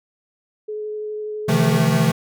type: tone with vibrato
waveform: sine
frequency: 425.2 Hz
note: G#4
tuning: 41 cents sharp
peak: -25 dBFS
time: 0.68-1.79 s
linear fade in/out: 10 ms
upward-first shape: triangle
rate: 12 Hz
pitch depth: 11 cents each way
type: chord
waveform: square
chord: F dominant seventh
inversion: second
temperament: equal with one note detuned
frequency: 130.81 / 155.56 / 170.43 / 220 Hz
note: C3 / Eb3 / F3 / A3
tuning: 0 / 0 / -42 / 0 cents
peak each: -22 / -20 / -21 / -22 dBFS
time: 1.48-2.12 s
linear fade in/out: 10 ms
effects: none